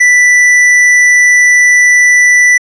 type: tone with tanh clipping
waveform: sine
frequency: 1975.5 Hz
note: B6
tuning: in tune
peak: -5 dBFS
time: 0-2.58 s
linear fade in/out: 10 ms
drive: 12 dB
effects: low-pass 9000 Hz 12 dB/octave